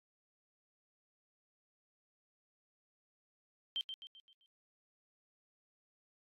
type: tone with echo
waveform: sine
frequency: 3136 Hz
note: G7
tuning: in tune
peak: -34 dBFS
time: 3.76-3.81 s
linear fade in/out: 0 ms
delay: 130 ms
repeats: 5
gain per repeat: -7 dB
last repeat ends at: 4.46 s
effects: AAC 48 kbps

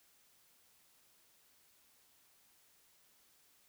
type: silence
effects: white hiss -69 dBFS RMS until 3.68 s

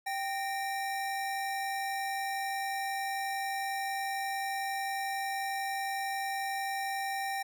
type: tone pair together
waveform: square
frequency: 782 / 1841.7 Hz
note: G5 / A#6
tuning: -4 / -21 cents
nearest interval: octave + minor third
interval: 1483 cents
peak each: -34 / -39 dBFS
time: 0.06-7.43 s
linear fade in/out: 10 ms
effects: none

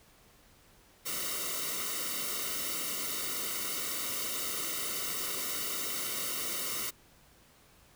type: noise with comb filter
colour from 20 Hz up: white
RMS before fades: -35 dBFS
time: 1.05-6.91 s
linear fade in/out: 20 ms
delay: 1.2 ms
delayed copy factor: -0.95
effects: pink hiss -61 dBFS RMS until 7.95 s

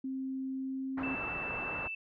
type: tone with pitch glide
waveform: sine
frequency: 264.5 to 266 Hz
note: C4 to C4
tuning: +19 to +29 cents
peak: -34 dBFS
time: 0.04-1.15 s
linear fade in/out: 5 ms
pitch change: +10 cents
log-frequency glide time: 0.52-0.98 s
type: low-pass noise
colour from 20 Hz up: white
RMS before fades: -41 dBFS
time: 0.97-1.88 s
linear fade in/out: 10 ms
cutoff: 1500 Hz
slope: 24 dB/octave
type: tone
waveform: sine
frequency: 2649 Hz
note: E7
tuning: 8 cents sharp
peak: -36 dBFS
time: 1.03-1.95 s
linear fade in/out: 5 ms
effects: none

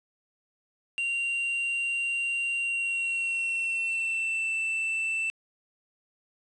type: tone with pitch glide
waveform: triangle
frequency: 2765 to 2663 Hz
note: F7 to E7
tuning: -18 to +17 cents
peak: -25 dBFS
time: 0.98-5.3 s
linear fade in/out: 0 ms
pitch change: -65 cents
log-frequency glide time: 2.58-4.55 s
effects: resampled to 22050 Hz + 9-bit

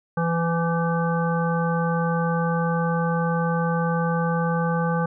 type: harmonic tone with a mistuned harmonic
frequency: 167.4 Hz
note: E3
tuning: 27 cents sharp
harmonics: 1 / 3 / 5 / 7 / 9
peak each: -22 / -27 / -29 / -30 / -32 dBFS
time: 0.17-5.06 s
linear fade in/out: 5 ms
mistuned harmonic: 9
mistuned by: +24 cents
effects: none

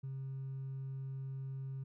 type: tone with hard clipping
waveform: triangle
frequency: 134.2 Hz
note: C3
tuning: 44 cents sharp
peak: -39 dBFS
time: 0.03-1.84 s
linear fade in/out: 10 ms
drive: 2 dB
effects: none

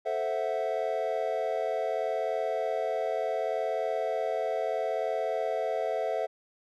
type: chord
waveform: triangle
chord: F# half-diminished seventh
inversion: first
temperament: equal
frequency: 440 / 523.3 / 659.3 / 740 Hz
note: A4 / C5 / E5 / F#5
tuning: 0 / 0 / 0 / 0 cents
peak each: -32 / -32 / -29 / -33 dBFS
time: 0.05-6.27 s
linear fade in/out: 20 ms
effects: none

